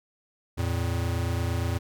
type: tone pair together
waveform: square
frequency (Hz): 85.03 / 113.5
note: F2 / A#2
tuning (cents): -46 / -46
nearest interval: perfect fourth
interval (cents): 500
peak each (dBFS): -28 / -30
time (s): 0.57-1.79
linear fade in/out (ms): 20
effects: none